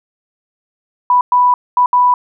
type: tone bursts at uneven times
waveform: sine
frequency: 987.8 Hz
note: B5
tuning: in tune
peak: -7 dBFS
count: 4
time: 1.1-1.21 / 1.32-1.54 / 1.77-1.86 / 1.93-2.14 s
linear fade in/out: 2 ms
effects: none